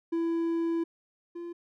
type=tone pair in turn; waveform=triangle; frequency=333.1 / 343.5 Hz; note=E4 / F4; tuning=+18 / -29 cents; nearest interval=minor second; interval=53 cents; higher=second; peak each=-24 / -34 dBFS; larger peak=first; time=0.12-0.84 / 1.35-1.53 s; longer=first; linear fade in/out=10 ms; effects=none